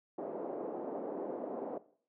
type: band-pass noise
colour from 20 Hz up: white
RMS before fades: -40 dBFS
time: 0.18-1.78 s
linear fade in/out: 5 ms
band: 260 to 640 Hz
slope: 24 dB/octave
effects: noise-tail reverb RT60 0.5 s tail -17 dB re dry